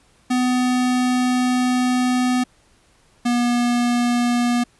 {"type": "tone pair in turn", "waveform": "square", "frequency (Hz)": [250.7, 241.3], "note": ["B3", "B3"], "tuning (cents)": [26, -40], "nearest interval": "minor second", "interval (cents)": 66, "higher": "first", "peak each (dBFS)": -17, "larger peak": "neither", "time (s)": [[0.3, 2.44], [3.25, 4.64]], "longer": "first", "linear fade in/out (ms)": 10, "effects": ["pink hiss -57 dBFS RMS until 4.79 s", "resampled to 24000 Hz"]}